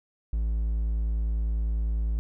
triangle tone, 55 Hz, A1, in tune, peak -22 dBFS, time 0.33-2.19 s, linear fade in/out 0 ms, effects none

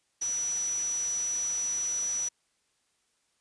sine tone in noise, 5900 Hz, F#8, 6 cents flat, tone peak -28 dBFS, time 0.21-2.29 s, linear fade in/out 10 ms, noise white, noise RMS -42 dBFS, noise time 0.21-2.29 s, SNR +11 dB, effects white hiss -73 dBFS RMS until 3.4 s + resampled to 22050 Hz

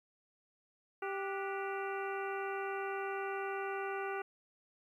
harmonic tone with a mistuned harmonic, 392 Hz, G4, in tune, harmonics 1 / 2 / 3 / 4 / 5 / 6 / 7, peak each -39 / -42 / -45 / -44 / -49 / -51 / -51 dBFS, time 1.02-4.22 s, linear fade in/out 5 ms, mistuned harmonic 4, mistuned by -110 cents, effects 12-bit

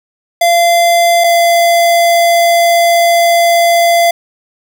square tone pair in turn, 687 / 683.4 Hz, F5 / F5, -29 / -38 cents, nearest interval unison, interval 9 cents, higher first, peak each -7 dBFS, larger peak neither, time 0.41-1.24 / 1.24-4.11 s, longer second, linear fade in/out 5 ms, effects none

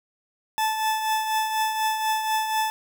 40% pulse tone with tremolo, 873 Hz, A5, 14 cents flat, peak -19 dBFS, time 0.58-2.7 s, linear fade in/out 0 ms, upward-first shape triangle, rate 4.1 Hz, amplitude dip 55%, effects none

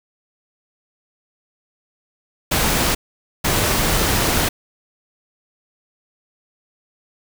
pink noise bursts at uneven times, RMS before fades -18 dBFS, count 2, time 2.51-2.95 / 3.44-4.49 s, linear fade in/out 10 ms, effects none

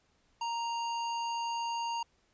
square tone, 932.3 Hz, A#5, in tune, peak -33 dBFS, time 0.41-2.03 s, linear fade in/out 5 ms, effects pink hiss -71 dBFS RMS until 2.33 s + resampled to 16000 Hz

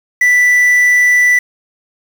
triangle tone with quantisation, 1975.5 Hz, B6, in tune, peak -5 dBFS, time 0.21-1.39 s, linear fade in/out 5 ms, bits 5, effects none

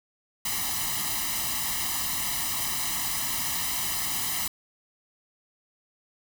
white noise with comb filter, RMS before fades -29 dBFS, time 0.45-4.48 s, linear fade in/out 5 ms, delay 1 ms, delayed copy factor +0.95, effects none

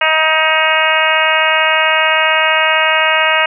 harmonic tone, 315.6 Hz, D#4, 25 cents sharp, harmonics 2 / 3 / 4 / 5 / 6 / 7 / 8 / 9, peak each -18 / -18 / -18 / -18 / -18 / -18 / -18 / -18 dBFS, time 0.01-3.46 s, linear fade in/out 5 ms, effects none

